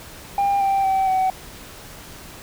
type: tone with pitch steps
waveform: sine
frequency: 799 / 783.9 / 769.1 / 754.6 Hz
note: G5 / G5 / G5 / F#5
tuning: +33 / 0 / -33 / +34 cents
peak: -14 dBFS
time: 0.38-1.3 s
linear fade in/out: 2 ms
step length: 230 ms
effects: tanh soft clip ceiling -15 dBFS + pink hiss -40 dBFS RMS until 2.42 s